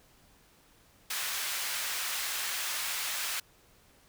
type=high-pass noise; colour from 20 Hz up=pink; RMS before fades=-34 dBFS; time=1.1-3.4 s; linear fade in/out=5 ms; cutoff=1500 Hz; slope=12 dB/octave; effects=pink hiss -62 dBFS RMS until 4.08 s